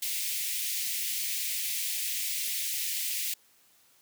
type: high-pass noise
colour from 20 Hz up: white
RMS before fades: -32 dBFS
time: 0.02-3.34 s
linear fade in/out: 5 ms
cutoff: 2000 Hz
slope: 48 dB/octave
effects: white hiss -63 dBFS RMS until 4.01 s + high-pass 80 Hz 12 dB/octave